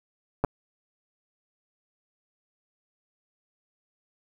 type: clicks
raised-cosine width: 1 ms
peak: -10 dBFS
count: 2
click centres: 0.44 / 0.447 s
effects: 8-bit